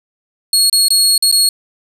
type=tone with dropouts; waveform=25% pulse; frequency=4323 Hz; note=C#8; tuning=44 cents flat; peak=-4 dBFS; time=0.53-1.49 s; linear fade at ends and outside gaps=2 ms; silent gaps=0.698-0.727 / 0.884-0.904 / 1.179-1.224 / 1.315-1.324 s; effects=none